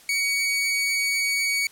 sawtooth tone, 2248 Hz, C#7, 24 cents sharp, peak -18 dBFS, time 0.09-1.67 s, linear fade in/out 2 ms, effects white hiss -51 dBFS RMS until 1.71 s + low-pass 12000 Hz 12 dB/octave

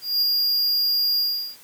square tone with ADSR envelope, 4823 Hz, D8, 45 cents sharp, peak -17 dBFS, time 0.01-1.57 s, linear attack 210 ms, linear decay 8 ms, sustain -2 dB, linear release 380 ms, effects white hiss -49 dBFS RMS until 1.63 s + high-pass 60 Hz 12 dB/octave

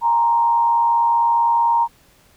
sine tone with frequency modulation, 932.3 Hz, A#5, in tune, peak -13 dBFS, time 0.01-1.88 s, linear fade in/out 50 ms, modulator 109 Hz, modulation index 0.4, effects pink hiss -54 dBFS RMS until 2.36 s

